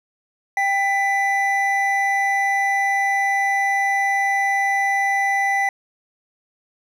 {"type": "tone pair together", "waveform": "triangle", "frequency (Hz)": [789.7, 1990], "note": ["G5", "B6"], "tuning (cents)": [13, 13], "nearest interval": "octave + major third", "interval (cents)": 1600, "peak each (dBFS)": -18, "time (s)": [0.57, 5.69], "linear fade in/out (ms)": 2, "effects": []}